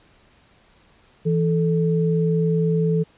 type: tone pair together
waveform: sine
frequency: 164.2 / 437.2 Hz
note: E3 / A4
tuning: -6 / -11 cents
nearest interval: octave + perfect fourth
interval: 1695 cents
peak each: -18 / -22 dBFS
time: 1.25-3.04 s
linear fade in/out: 20 ms
effects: pink hiss -56 dBFS RMS until 3.17 s + resampled to 8000 Hz